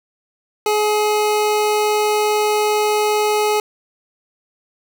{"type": "tone", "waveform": "25% pulse", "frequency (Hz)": 422.4, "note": "G#4", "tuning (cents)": 29, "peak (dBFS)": -11, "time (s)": [0.66, 3.6], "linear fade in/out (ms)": 2, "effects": []}